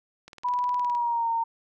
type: click train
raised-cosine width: 0.2 ms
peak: -27 dBFS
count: 14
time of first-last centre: 0.28-0.95 s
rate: 19.4 Hz
type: tone with pitch glide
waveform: sine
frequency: 984 to 918.1 Hz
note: B5 to A#5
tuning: -7 to -27 cents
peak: -23 dBFS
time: 0.44-1.44 s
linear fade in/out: 10 ms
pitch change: -120 cents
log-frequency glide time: 0.79-1.29 s
effects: none